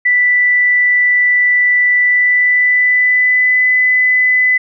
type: tone with pitch glide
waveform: sine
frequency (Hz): 1976 to 2006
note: B6 to B6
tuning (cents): 0 to +26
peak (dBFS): -8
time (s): 0.05-4.58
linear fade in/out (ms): 10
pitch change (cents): +26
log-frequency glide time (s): 1.99-3.67
effects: none